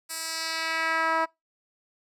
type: tone with band-pass filter sweep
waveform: 10% pulse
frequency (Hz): 324.3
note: E4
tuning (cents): -28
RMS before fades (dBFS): -28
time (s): 0.09-1.26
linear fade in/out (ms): 20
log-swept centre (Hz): 9800 to 930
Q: 1.2
effects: noise-tail reverb RT60 0.2 s tail -25 dB re dry